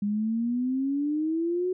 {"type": "exponential sweep", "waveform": "sine", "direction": "up", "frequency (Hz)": [201.8, 371.7], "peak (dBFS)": -24, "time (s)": [0.02, 1.73], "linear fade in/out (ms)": 5, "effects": []}